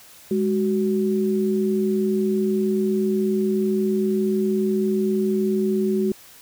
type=tone pair together; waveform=sine; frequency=207 / 374.6 Hz; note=G#3 / F#4; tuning=-5 / +21 cents; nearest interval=minor seventh; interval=1026 cents; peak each=-21 dBFS; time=0.31-6.12 s; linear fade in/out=2 ms; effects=white hiss -47 dBFS RMS until 6.41 s